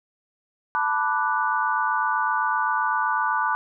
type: chord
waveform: sine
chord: B minor seventh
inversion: third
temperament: equal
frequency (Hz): 880 / 987.8 / 1174.7 / 1480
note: A5 / B5 / D6 / F#6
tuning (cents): 0 / 0 / 0 / 0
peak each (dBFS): -26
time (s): 0.75-3.55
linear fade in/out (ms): 0
effects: none